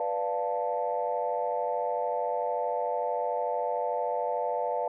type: chord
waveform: sine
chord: B half-diminished seventh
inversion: none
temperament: equal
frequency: 493.9 / 587.3 / 698.5 / 880 Hz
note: B4 / D5 / F5 / A5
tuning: 0 / 0 / 0 / 0 cents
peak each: -32 dBFS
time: 0-4.88 s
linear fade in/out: 2 ms
effects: tanh soft clip ceiling -17 dBFS